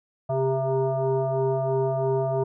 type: tone with frequency modulation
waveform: sine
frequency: 131.5 Hz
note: C3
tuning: 9 cents sharp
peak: -21 dBFS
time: 0.29-2.44 s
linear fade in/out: 10 ms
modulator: 266 Hz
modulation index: 2.5
effects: none